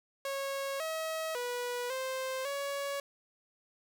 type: tone with pitch steps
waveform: sawtooth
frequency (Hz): 549 / 640 / 488.7 / 523 / 561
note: C#5 / D#5 / B4 / C5 / C#5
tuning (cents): -17 / +49 / -18 / -1 / +21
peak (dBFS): -30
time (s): 0.25-3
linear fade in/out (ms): 2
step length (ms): 550
effects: none